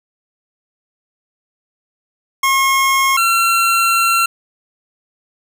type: tone pair in turn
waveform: 25% pulse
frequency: 1080 / 1360.7 Hz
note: C#6 / F6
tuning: -45 / -45 cents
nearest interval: major third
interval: 400 cents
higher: second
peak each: -8 dBFS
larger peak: neither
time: 2.43-3.17 / 3.17-4.26 s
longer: second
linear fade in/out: 5 ms
effects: 8-bit